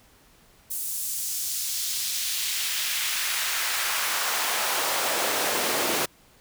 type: noise with high-pass filter sweep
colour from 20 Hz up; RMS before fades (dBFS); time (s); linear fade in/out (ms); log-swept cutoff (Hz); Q
pink; -27; 0.7-6.06; 10; 9800 to 300; 1
effects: pink hiss -57 dBFS RMS until 6.4 s